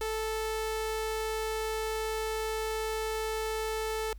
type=tone; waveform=sawtooth; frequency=438.7 Hz; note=A4; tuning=5 cents flat; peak=-27 dBFS; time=0.01-4.13 s; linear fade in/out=2 ms; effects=added 50 Hz sine -42 dBFS peak until 4.18 s + pink hiss -67 dBFS RMS until 4.18 s